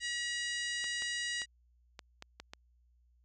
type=harmonic tone; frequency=960 Hz; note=B5; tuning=49 cents flat; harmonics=2 / 3 / 4 / 5 / 6 / 7 / 8 / 9; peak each=-37 / -41 / -43 / -45 / -47 / -48 / -49 / -50 dBFS; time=0-1.46 s; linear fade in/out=50 ms
type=clicks; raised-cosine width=0.2 ms; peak=-27 dBFS; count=7; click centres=0.842 / 1.022 / 1.418 / 1.992 / 2.224 / 2.4 / 2.535 s
effects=added 60 Hz sine -65 dBFS peak until 3.24 s